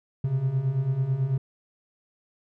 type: beating tone pair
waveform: triangle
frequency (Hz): 126.7 / 135.8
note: B2 / C#3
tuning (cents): +45 / -35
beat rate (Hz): 9.1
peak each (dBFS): -27 / -22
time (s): 0.24-1.38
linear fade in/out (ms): 5
effects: none